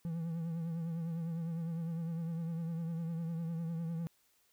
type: tone with vibrato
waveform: triangle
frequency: 165.8 Hz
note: E3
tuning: 10 cents sharp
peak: -33 dBFS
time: 0.05-4.07 s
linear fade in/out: 0 ms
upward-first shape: triangle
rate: 9.9 Hz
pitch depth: 60 cents each way
effects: white hiss -72 dBFS RMS until 4.52 s